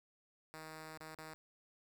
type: tone with dropouts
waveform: 5% pulse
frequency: 157.5 Hz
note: D#3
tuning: 21 cents sharp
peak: -37 dBFS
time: 0.54-1.34 s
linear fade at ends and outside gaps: 0 ms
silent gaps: 0.975-1.004 / 1.149-1.187 s
effects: 12-bit